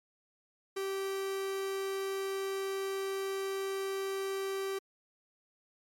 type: tone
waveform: 45% pulse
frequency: 388.6 Hz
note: G4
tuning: 15 cents flat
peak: -33 dBFS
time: 0.76-4.79 s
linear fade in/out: 10 ms
effects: MP3 64 kbps